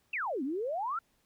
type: exponential two-way sweep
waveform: sine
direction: down then up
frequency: 2794 to 249.4 to 1411 Hz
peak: -31 dBFS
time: 0.13-0.99 s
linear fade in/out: 5 ms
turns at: 0.43 s
effects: pink hiss -72 dBFS RMS until 1.25 s